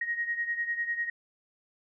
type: beating tone pair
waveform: sine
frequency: 1876 / 1886 Hz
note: A#6 / A#6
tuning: +11 / +20 cents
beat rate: 10 Hz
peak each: -30 / -35 dBFS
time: 0.01-1.1 s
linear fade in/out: 5 ms
effects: none